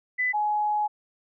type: tone pair in turn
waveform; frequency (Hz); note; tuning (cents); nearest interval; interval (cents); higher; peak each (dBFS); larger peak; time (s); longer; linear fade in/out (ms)
sine; 2000 / 840.9; B6 / G#5; +21 / +21; octave + minor third; 1500; first; -22; neither; 0.18-0.33 / 0.33-0.88; second; 20
effects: none